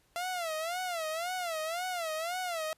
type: tone with vibrato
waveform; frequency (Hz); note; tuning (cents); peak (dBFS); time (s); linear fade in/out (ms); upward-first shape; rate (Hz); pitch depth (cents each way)
sawtooth; 680; F5; -46; -29; 0.16-2.73; 0; sine; 1.9; 150
effects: pink hiss -69 dBFS RMS until 2.77 s + resampled to 32000 Hz